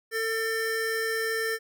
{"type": "tone pair together", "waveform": "square", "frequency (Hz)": [448.2, 1793], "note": ["A4", "A6"], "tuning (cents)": [32, 32], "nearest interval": "2 octaves", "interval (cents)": 2400, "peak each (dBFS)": [-30, -30], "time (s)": [0.11, 1.59], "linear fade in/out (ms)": 50, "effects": []}